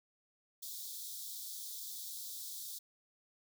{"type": "high-pass noise", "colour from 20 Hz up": "white", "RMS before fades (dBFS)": -45, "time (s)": [0.62, 2.79], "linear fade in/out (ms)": 10, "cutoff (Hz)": 3400, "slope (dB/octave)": 96, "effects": []}